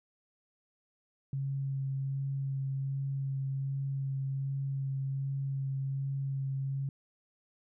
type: tone with vibrato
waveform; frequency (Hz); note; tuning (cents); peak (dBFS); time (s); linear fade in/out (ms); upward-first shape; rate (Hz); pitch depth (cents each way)
sine; 136.3; C#3; -29; -31; 1.33-6.89; 2; sine; 1.3; 12
effects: none